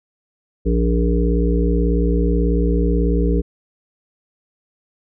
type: harmonic tone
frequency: 58.27 Hz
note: A#1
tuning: in tune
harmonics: 1 / 3 / 5 / 7 / 8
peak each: -16 / -21 / -23 / -24 / -25 dBFS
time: 0.65-3.42 s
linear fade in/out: 20 ms
effects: none